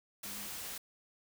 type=tone in noise; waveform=sine; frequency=203.8 Hz; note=G#3; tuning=32 cents flat; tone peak=-52 dBFS; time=0.25-0.48 s; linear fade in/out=5 ms; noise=white; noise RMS=-43 dBFS; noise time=0.23-0.78 s; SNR=-12 dB; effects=none